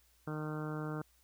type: harmonic tone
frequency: 153.3 Hz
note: D#3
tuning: 25 cents flat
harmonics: 1 / 2 / 3 / 4 / 5 / 6 / 7 / 8 / 9 / 10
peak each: -39 / -42 / -45 / -50 / -52 / -54 / -53 / -51 / -49 / -55 dBFS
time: 0.27-1.02 s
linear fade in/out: 5 ms
effects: added 60 Hz sine -70 dBFS peak until 1.23 s + white hiss -70 dBFS RMS until 1.23 s